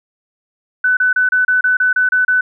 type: tone bursts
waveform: sine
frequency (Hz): 1500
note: F#6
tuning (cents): +23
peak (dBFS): -10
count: 10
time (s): 0.84-2.41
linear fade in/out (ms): 5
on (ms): 130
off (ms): 30
effects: none